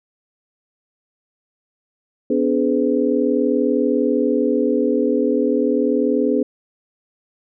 sine tone cluster, 251 / 291.3 / 423.8 / 504 Hz, B3 / D4 / G#4 / B4, +28 / -14 / +35 / +35 cents, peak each -20 / -20 / -20 / -22 dBFS, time 2.3-6.43 s, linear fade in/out 5 ms, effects none

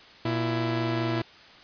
sawtooth tone pair together, 119.1 / 332.5 Hz, A#2 / E4, +38 / +15 cents, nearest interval octave + tritone, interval 1777 cents, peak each -24 dBFS, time 0.25-1.22 s, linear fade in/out 5 ms, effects white hiss -50 dBFS RMS until 1.63 s + resampled to 11025 Hz

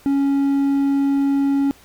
triangle tone, 277.8 Hz, C#4, 4 cents sharp, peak -13 dBFS, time 0.06-1.71 s, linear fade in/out 0 ms, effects pink hiss -49 dBFS RMS until 1.84 s

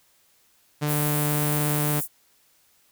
sawtooth tone, 148.6 Hz, D3, 21 cents sharp, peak -19 dBFS, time 0.81-2.01 s, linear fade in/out 20 ms
white high-pass noise, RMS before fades -29 dBFS, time 0.86-2.08 s, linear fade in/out 50 ms, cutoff 8700 Hz, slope 24 dB/octave
effects white hiss -62 dBFS RMS until 2.91 s

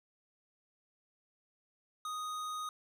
sine tone with hard clipping, 1244.5 Hz, D#6, in tune, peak -39 dBFS, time 2.05-2.69 s, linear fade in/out 2 ms, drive 16 dB, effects none

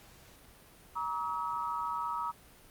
sine tone cluster, 947 / 1141 / 1281 Hz, A#5 / C#6 / E6, +27 / +50 / -50 cents, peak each -35 / -40 / -36 dBFS, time 0.95-2.32 s, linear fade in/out 20 ms, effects pink hiss -57 dBFS RMS until 2.7 s + Opus 48 kbps

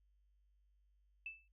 sine tone with exponential decay, 2637 Hz, E7, in tune, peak -40 dBFS, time 1.26-1.48 s, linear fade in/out 2 ms, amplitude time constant 47 ms, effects added 50 Hz sine -70 dBFS peak until 1.52 s

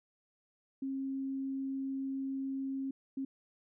sine tone bursts at uneven times, 269.3 Hz, C#4, 50 cents flat, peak -34 dBFS, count 2, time 0.82-2.91 / 3.17-3.25 s, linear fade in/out 5 ms, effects none

